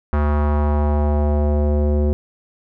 square tone with low-pass filter sweep, 73.9 Hz, D2, 11 cents sharp, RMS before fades -17 dBFS, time 0.13-2.13 s, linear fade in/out 0 ms, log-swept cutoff 1300 to 450 Hz, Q 2, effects none

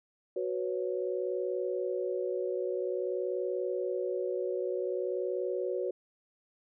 sine chord, F# suspended fourth, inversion none, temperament equal, 370 / 493.9 / 554.4 Hz, F#4 / B4 / C#5, 0 / 0 / 0 cents, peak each -33 / -35 / -36 dBFS, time 0.36-5.91 s, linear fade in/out 5 ms, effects none

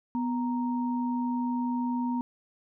sine tone pair together, 246.9 / 932.2 Hz, B3 / A#5, 0 / 0 cents, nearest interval octave + major seventh, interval 2300 cents, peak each -27 / -34 dBFS, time 0.15-2.21 s, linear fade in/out 0 ms, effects none

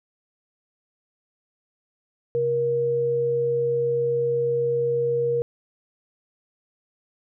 sine tone pair together, 132.9 / 473.3 Hz, C3 / A#4, +27 / +26 cents, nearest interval octave + minor seventh, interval 2199 cents, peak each -32 / -20 dBFS, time 2.35-5.42 s, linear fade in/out 0 ms, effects none

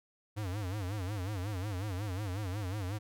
square tone with vibrato, 98 Hz, G2, in tune, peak -35 dBFS, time 0.36-2.99 s, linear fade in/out 20 ms, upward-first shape sine, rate 5.5 Hz, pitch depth 170 cents each way, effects none

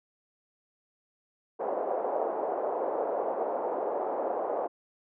pink band-pass noise, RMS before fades -31 dBFS, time 1.59-4.68 s, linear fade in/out 20 ms, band 450 to 790 Hz, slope 24 dB/octave, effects none

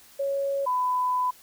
sine tone pair in turn, 554.4 / 1001 Hz, C#5 / B5, 0 / +23 cents, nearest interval minor seventh, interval 1023 cents, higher second, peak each -24 / -22 dBFS, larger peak second, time 0.19-0.66 / 0.66-1.31 s, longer second, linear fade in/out 10 ms, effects white hiss -53 dBFS RMS until 1.42 s

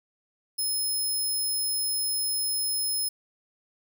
5% pulse tone, 5160 Hz, E8, 38 cents flat, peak -20 dBFS, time 0.58-3.09 s, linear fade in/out 10 ms, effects none

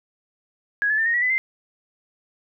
sine tone with pitch steps, 1661.2 / 1724.8 / 1790.7 / 1859.3 / 1930.4 / 2004 / 2081 Hz, G#6 / A6 / A6 / A#6 / B6 / B6 / C7, 0 / -35 / +30 / -5 / -40 / +25 / -10 cents, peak -18 dBFS, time 0.82-1.38 s, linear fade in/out 0 ms, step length 80 ms, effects none

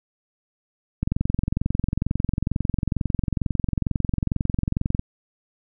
click train, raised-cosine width 5 ms, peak -9 dBFS, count 89, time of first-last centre 1.03-4.994 s, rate 22.2 Hz, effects none

